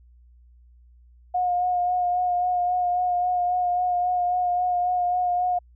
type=tone with vibrato; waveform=sine; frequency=718 Hz; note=F5; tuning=48 cents sharp; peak=-20 dBFS; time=1.34-5.59 s; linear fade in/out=10 ms; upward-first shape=sine; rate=3.7 Hz; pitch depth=20 cents each way; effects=added 60 Hz sine -50 dBFS peak until 5.75 s